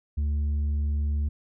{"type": "tone with tanh clipping", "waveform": "sine", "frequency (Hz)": 73.42, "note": "D2", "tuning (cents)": 0, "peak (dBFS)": -24, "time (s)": [0.17, 1.29], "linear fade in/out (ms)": 10, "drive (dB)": 4, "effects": []}